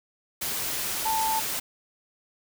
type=tone in noise; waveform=sine; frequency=886 Hz; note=A5; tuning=12 cents sharp; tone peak=-24 dBFS; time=1.05-1.4 s; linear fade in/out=10 ms; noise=white; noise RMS=-30 dBFS; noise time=0.41-1.6 s; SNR=+3 dB; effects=none